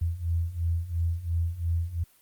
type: beating tone pair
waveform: sine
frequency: 82.41 / 85.31 Hz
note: E2 / F2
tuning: 0 / -40 cents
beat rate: 2.9 Hz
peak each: -30 / -27 dBFS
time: 0.01-2.04 s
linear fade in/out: 10 ms
effects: white hiss -61 dBFS RMS until 2.21 s + Opus 32 kbps